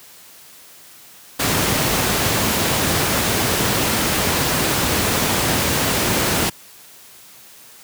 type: noise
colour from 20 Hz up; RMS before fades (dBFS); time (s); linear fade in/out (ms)
pink; -18; 1.39-6.5; 10
effects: white hiss -44 dBFS RMS until 7.83 s + high-pass 80 Hz 12 dB/octave